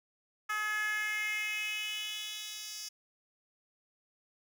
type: tone with high-pass filter sweep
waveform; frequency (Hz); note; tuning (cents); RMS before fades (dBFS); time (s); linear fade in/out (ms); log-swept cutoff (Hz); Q
10% pulse; 425.1; G#4; +40; -36; 0.49-2.89; 10; 1400 to 4800; 4.4
effects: none